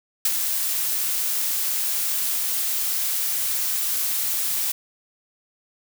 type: noise with ADSR envelope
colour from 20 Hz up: blue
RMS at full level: -19 dBFS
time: 0.25-4.72 s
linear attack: 4 ms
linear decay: 41 ms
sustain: -5 dB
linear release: 6 ms
effects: none